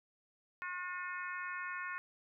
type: harmonic tone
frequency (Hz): 360.4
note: F#4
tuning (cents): -45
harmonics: 3 / 4 / 5 / 6 / 7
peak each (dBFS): -44 / -43 / -44 / -50 / -50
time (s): 0.62-1.98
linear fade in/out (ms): 0
effects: none